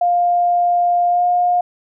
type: tone with pitch glide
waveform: sine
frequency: 703 to 711.6 Hz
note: F5 to F5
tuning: +11 to +32 cents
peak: -12 dBFS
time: 0.01-1.61 s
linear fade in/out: 5 ms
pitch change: +21 cents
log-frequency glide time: 1.08-1.24 s
effects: none